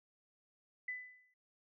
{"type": "tone with exponential decay", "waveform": "sine", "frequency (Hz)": 2000, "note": "B6", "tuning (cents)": 21, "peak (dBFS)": -36, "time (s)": [0.88, 1.34], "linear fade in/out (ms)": 5, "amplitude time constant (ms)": 100, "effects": []}